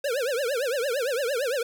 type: tone with vibrato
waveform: square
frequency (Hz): 517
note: C5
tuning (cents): -21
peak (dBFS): -25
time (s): 0.04-1.63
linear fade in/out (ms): 5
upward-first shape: triangle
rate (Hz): 8.8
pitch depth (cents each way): 270
effects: 10-bit